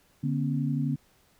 sine tone cluster, 146.7 / 239.2 / 270.5 Hz, D3 / A#3 / C#4, -2 / +45 / -42 cents, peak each -27 / -31 / -32 dBFS, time 0.23-0.96 s, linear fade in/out 10 ms, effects pink hiss -64 dBFS RMS until 1.39 s

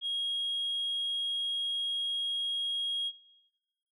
sine tone, 3277 Hz, G#7, 24 cents flat, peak -29 dBFS, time 0.01-3.12 s, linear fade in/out 50 ms, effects noise-tail reverb RT60 1.0 s tail -18 dB re dry + tanh soft clip ceiling -27 dBFS

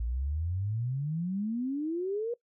sine exponential sweep, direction up, 55 to 486.6 Hz, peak -29 dBFS, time 0-2.34 s, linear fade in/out 5 ms, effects noise-tail reverb RT60 0.1 s tail -21 dB re dry

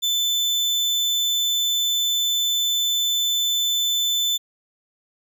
35% pulse tone, 3520 Hz, A7, in tune, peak -17 dBFS, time 0.02-4.38 s, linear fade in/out 20 ms, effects none

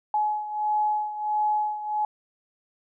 sine beating tone pair, 846 / 847.5 Hz, G#5 / G#5, +32 / +35 cents, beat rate 1.5 Hz, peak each -24 / -29 dBFS, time 0.14-2.05 s, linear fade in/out 2 ms, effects none

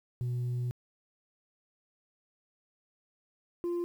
sine tone pair in turn, 122.8 / 347.3 Hz, B2 / F4, -9 / -10 cents, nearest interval octave + tritone, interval 1799 cents, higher second, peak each -27 dBFS, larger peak neither, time 0.21-0.71 / 3.64-3.84 s, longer first, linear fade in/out 0 ms, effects tanh soft clip ceiling -29 dBFS + 10-bit

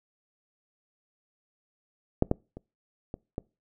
clicks, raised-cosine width 2 ms, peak -7 / -10 / -27 / -22 / -18 dBFS, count 5, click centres 2.224 / 2.314 / 2.57 / 3.141 / 3.381 s, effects noise-tail reverb RT60 0.3 s tail -25 dB re dry

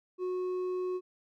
sine tone with hard clipping, 366.1 Hz, F#4, 18 cents flat, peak -32 dBFS, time 0.18-1.01 s, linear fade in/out 50 ms, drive 4 dB, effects none

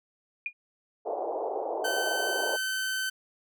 sine tone with exponential decay, 2433 Hz, D#7, 39 cents flat, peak -25 dBFS, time 0.46-0.53 s, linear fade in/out 2 ms, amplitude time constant 15 ms
white band-pass noise, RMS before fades -32 dBFS, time 1.05-2.57 s, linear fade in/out 20 ms, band 360 to 830 Hz, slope 48 dB/octave
sawtooth tone, 1533 Hz, G6, 39 cents flat, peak -25 dBFS, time 1.84-3.1 s, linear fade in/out 10 ms
effects none

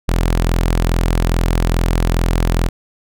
sawtooth tone, 42.39 Hz, E1, 49 cents sharp, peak -9 dBFS, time 0.08-2.69 s, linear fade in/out 10 ms, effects none

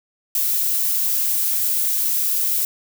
violet noise, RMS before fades -20 dBFS, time 0.35-2.65 s, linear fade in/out 2 ms, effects none

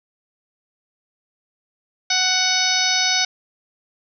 harmonic tone, 743 Hz, F#5, 7 cents sharp, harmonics 1 / 2 / 3 / 4 / 5 / 6 / 7 / 8, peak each -27 / -26 / -24 / -29 / -23 / -25 / -23 / -24 dBFS, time 2.1-3.25 s, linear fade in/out 5 ms, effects none

